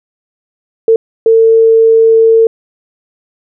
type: tone bursts at uneven times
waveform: sine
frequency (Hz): 450.4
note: A4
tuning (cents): +40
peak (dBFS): -3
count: 2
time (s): 0.88-0.96 / 1.26-2.47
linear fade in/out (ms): 2
effects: none